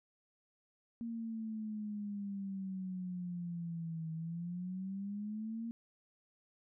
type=exponential two-way sweep; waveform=sine; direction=down then up; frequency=233.1 to 160 to 233.1 Hz; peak=-38 dBFS; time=1.01-5.71 s; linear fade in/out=0 ms; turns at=4.12 s; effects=none